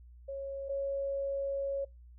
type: tone pair in turn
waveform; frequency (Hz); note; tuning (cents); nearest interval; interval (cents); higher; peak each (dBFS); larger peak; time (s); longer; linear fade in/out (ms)
sine; 549 / 552.5; C#5 / C#5; -17 / -6; unison; 11; second; -36 / -31; second; 0.28-0.69 / 0.69-1.85; second; 10
effects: noise-tail reverb RT60 0.2 s tail -23 dB re dry + added 60 Hz sine -51 dBFS peak until 2.18 s